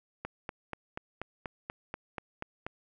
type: click train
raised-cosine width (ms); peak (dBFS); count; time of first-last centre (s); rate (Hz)
0.5; -21; 11; 0.25-2.665; 4.14
effects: none